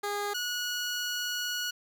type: tone pair in turn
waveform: 15% pulse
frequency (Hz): 409.3 / 1458.6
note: G#4 / F#6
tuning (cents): -25 / -25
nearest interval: octave + minor seventh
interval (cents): 2200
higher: second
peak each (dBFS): -24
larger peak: neither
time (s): 0.03-0.34 / 0.34-1.71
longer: second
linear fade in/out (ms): 10
effects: none